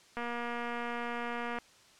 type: click train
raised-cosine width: 0.5 ms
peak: -23 dBFS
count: 338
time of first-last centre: 0.17-1.586 s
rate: 238 Hz
effects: white hiss -60 dBFS RMS until 1.99 s + low-pass 7000 Hz 12 dB/octave